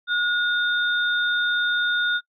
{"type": "tone pair together", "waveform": "sine", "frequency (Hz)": [1444, 3639], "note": ["F#6", "A#7"], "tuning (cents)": [-43, -42], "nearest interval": "octave + major third", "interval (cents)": 1601, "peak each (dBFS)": [-20, -26], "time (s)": [0.07, 2.21], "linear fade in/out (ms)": 50, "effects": ["noise-tail reverb RT60 0.1 s tail -22 dB re dry"]}